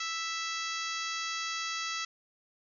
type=harmonic tone; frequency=659.3 Hz; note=E5; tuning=in tune; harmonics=2 / 3 / 4 / 5 / 6 / 7 / 8 / 9 / 10; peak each=-38 / -40 / -41 / -42 / -43 / -43 / -44 / -45 / -45 dBFS; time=0-2.05 s; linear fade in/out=5 ms; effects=none